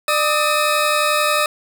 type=tone pair together; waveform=20% pulse; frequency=599.4 / 1270 Hz; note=D5 / D#6; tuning=+35 / +35 cents; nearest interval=octave + minor second; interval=1300 cents; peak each=-13 dBFS; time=0.08-1.46 s; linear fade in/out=2 ms; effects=8-bit